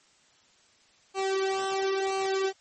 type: tone with flanger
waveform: sawtooth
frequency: 386.2 Hz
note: G4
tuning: 26 cents flat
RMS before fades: -28 dBFS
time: 1.14-2.53 s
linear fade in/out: 50 ms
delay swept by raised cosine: 0.56 to 2.16 ms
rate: 0.98 Hz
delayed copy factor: -0.95
effects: white hiss -62 dBFS RMS until 2.6 s + MP3 32 kbps